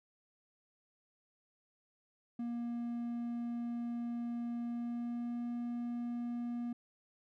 triangle tone with pitch glide, 236.9 to 239.1 Hz, A#3 to A#3, +28 to +44 cents, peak -34 dBFS, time 2.39-6.73 s, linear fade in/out 5 ms, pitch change +16 cents, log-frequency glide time 4.63-5.47 s, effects none

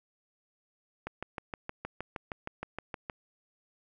click train, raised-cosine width 0.5 ms, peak -21 dBFS, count 14, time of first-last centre 1.07-3.098 s, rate 6.41 Hz, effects none

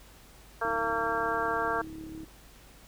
harmonic tone, 228.2 Hz, A#3, 37 cents flat, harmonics 2 / 3 / 4 / 5 / 6 / 7, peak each -34 / -34 / -34 / -34 / -34 / -34 dBFS, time 0.61-1.82 s, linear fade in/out 10 ms
sine tone with pitch glide, 320 to 318.2 Hz, D#4 to D#4, +49 to +39 cents, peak -40 dBFS, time 0.64-2.25 s, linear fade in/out 10 ms, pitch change -10 cents, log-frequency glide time 0.76-1.54 s
click train, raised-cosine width 3 ms, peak -34 dBFS, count 58, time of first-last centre 0.65-2.233 s, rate 36 Hz
effects added 50 Hz sine -55 dBFS peak until 2.87 s + pink hiss -55 dBFS RMS until 2.87 s

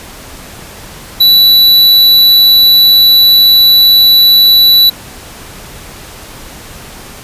square tone, 3951 Hz, B7, in tune, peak -3 dBFS, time 1.2-4.9 s, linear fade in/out 10 ms, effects pink hiss -30 dBFS RMS until 7.23 s + resampled to 32000 Hz

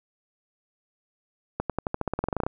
accelerating click train, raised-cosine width 1 ms, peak -12 dBFS, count 16, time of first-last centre 1.6-2.465 s, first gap 97 ms, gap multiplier 0.92, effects none

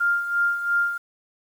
sine tone with tremolo, 1400 Hz, F6, 4 cents sharp, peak -17 dBFS, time 0-0.98 s, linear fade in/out 10 ms, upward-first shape sine, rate 2.9 Hz, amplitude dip 65%, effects 8-bit

